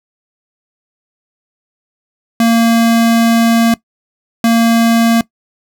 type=tone bursts at uneven times; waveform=square; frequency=230 Hz; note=A#3; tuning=23 cents flat; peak=-8 dBFS; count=2; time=2.4-3.74 / 4.44-5.21 s; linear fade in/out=2 ms; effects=noise-tail reverb RT60 0.1 s tail -20 dB re dry